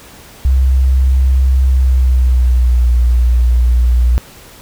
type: tone with pitch glide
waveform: sine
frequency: 65.41 to 60.33 Hz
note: C2 to B1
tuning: 0 to -40 cents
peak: -7 dBFS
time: 0.45-4.18 s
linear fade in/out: 0 ms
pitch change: -140 cents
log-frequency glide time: 1.64-2.9 s
effects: pink hiss -38 dBFS RMS until 4.61 s